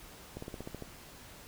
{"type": "slowing click train", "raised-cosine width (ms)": 2, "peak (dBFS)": -27, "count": 8, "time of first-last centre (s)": [0.37, 0.823], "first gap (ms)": 54, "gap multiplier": 1.06, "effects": ["pink hiss -52 dBFS RMS until 1.47 s"]}